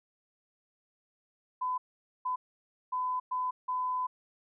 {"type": "tone bursts at uneven times", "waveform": "sine", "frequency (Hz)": 1008, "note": "B5", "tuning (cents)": 35, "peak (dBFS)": -29, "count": 5, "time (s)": [[1.61, 1.78], [2.25, 2.36], [2.92, 3.2], [3.31, 3.51], [3.68, 4.07]], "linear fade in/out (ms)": 10, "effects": []}